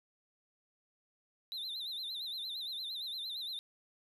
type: tone with vibrato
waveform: triangle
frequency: 3829 Hz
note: A#7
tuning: 46 cents sharp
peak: -37 dBFS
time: 1.52-3.59 s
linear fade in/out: 0 ms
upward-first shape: sine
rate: 8.7 Hz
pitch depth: 140 cents each way
effects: none